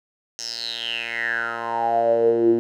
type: tone with band-pass filter sweep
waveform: 10% pulse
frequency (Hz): 116.3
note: A#2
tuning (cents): -4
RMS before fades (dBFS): -22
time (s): 0.39-2.59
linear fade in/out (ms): 0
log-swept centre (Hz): 5900 to 300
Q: 9.1
effects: none